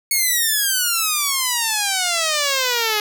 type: exponential sweep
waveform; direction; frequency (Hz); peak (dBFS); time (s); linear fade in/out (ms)
5% pulse; down; 2217 to 415.3; -6; 0.11-3; 2
effects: none